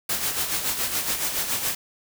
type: noise with tremolo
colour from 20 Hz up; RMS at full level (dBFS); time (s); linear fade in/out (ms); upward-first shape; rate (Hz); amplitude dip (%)
white; -24; 0.09-1.75; 5; sine; 7.1; 55
effects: none